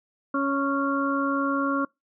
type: harmonic tone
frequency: 277.2 Hz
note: C#4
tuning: in tune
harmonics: 1 / 2 / 4 / 5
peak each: -25 / -31 / -28 / -29 dBFS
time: 0.34-1.85 s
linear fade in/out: 5 ms
effects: noise-tail reverb RT60 0.2 s tail -26 dB re dry